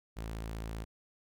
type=tone; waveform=sawtooth; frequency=55.2 Hz; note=A1; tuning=6 cents sharp; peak=-34 dBFS; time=0.16-0.85 s; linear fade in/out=20 ms; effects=none